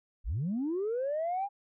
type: linear sweep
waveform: sine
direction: up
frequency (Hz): 33.04 to 819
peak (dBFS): -28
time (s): 0.24-1.49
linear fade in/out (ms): 50
effects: tanh soft clip ceiling -26 dBFS